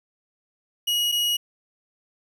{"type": "tone pair in turn", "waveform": "40% pulse", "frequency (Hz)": [2900, 2900], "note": ["F#7", "F#7"], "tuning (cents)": [-35, -35], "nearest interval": "unison", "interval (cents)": 0, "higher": "neither", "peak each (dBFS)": -20, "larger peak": "neither", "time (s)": [[0.87, 1.12], [1.12, 1.37]], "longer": "neither", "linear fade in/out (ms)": 10, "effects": []}